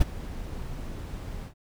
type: noise with ADSR envelope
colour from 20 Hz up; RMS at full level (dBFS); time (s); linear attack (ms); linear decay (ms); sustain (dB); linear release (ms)
brown; -18; 0-1.54; 13; 22; -18; 100
effects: none